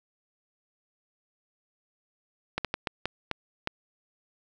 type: slowing click train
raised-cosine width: 0.3 ms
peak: -12 dBFS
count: 7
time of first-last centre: 2.58-3.674 s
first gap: 67 ms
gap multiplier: 1.4
effects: none